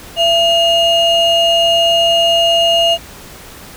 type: ring-modulated tone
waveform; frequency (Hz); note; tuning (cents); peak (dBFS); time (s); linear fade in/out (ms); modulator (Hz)
triangle; 1763; A6; +3; -4; 0.16-2.98; 50; 1090
effects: pink hiss -35 dBFS RMS until 3.76 s